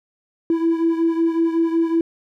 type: beating tone pair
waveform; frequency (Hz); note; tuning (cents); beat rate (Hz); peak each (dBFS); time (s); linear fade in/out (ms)
triangle; 329.6 / 335; E4 / E4; 0 / +28; 5.4; -14 / -19; 0.5-2.01; 2
effects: tanh soft clip ceiling -11 dBFS